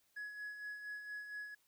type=tone with tremolo; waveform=triangle; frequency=1683 Hz; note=G#6; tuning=23 cents sharp; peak=-39 dBFS; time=0.16-1.55 s; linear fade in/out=10 ms; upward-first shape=sine; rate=4.3 Hz; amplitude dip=55%; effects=tanh soft clip ceiling -36 dBFS + white hiss -75 dBFS RMS until 1.67 s